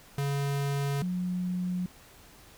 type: tone pair in turn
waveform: square / sine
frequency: 140.7 / 180.71 Hz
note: C#3 / F#3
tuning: +26 / -41 cents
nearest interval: major third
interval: 433 cents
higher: second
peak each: -28 dBFS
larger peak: neither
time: 0.18-1.02 / 1.02-1.86 s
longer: neither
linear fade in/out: 2 ms
effects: pink hiss -54 dBFS RMS until 2.57 s